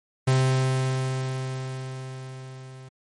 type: tone with level ramp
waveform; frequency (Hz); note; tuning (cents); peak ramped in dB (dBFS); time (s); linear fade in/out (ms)
45% pulse; 130.81; C3; 0; -17 to -41; 0.27-2.89; 10
effects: MP3 48 kbps